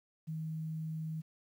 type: tone with quantisation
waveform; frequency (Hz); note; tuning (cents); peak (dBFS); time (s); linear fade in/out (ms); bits
sine; 158.4; D#3; +31; -36; 0.27-1.22; 20; 11
effects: none